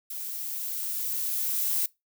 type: noise with level ramp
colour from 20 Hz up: violet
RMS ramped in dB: -36 to -26 dBFS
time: 0.1-1.86 s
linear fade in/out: 5 ms
effects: noise-tail reverb RT60 0.2 s tail -22 dB re dry